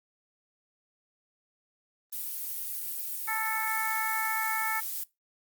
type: noise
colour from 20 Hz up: violet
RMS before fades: -35 dBFS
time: 2.12-5.04 s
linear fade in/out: 10 ms
type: harmonic tone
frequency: 440 Hz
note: A4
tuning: in tune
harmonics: 2 / 3 / 4 / 5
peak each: -34 / -34 / -34 / -34 dBFS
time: 3.27-4.81 s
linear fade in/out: 20 ms
effects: noise-tail reverb RT60 0.2 s tail -20 dB re dry + Opus 24 kbps